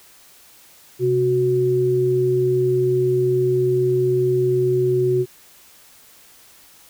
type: tone pair together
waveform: sine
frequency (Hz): 130.32 / 368.6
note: C3 / F#4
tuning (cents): -7 / -7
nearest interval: octave + tritone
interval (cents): 1800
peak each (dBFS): -22 / -16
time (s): 0.99-5.26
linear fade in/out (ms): 50
effects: white hiss -49 dBFS RMS until 6.89 s